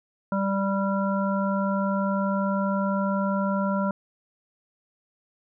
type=harmonic tone; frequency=196.1 Hz; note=G3; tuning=1 cent sharp; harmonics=1 / 3 / 5 / 7; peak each=-24 / -29 / -31 / -32 dBFS; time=0.32-3.91 s; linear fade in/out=2 ms; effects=none